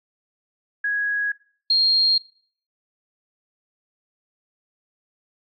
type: tone pair in turn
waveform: sine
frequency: 1661.2 / 4227 Hz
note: G#6 / C8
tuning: 0 / +17 cents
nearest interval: octave + major third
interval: 1617 cents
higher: second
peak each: -20 / -14 dBFS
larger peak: second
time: 0.84-1.32 / 1.7-2.18 s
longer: neither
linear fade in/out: 5 ms
effects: noise-tail reverb RT60 0.5 s tail -21 dB re dry + AAC 48 kbps